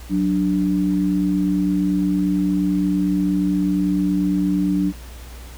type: tone pair together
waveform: sine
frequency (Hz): 185 / 293.7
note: F#3 / D4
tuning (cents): 0 / 0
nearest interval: minor sixth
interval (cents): 800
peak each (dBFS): -19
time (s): 0.09-4.93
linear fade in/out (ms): 50
effects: added 60 Hz sine -35 dBFS peak until 5.57 s + pink hiss -43 dBFS RMS until 5.57 s